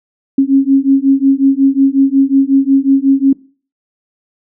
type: beating tone pair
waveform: sine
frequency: 269.5 / 275 Hz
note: C#4 / C#4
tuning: -49 / -14 cents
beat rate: 5.5 Hz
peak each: -10 dBFS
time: 0.38-3.33 s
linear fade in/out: 5 ms
effects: noise-tail reverb RT60 0.4 s tail -21 dB re dry